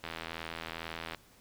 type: click train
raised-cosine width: 0.3 ms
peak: -22 dBFS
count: 92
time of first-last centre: 0.04-1.147 s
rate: 82.2 Hz
effects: pink hiss -61 dBFS RMS until 1.4 s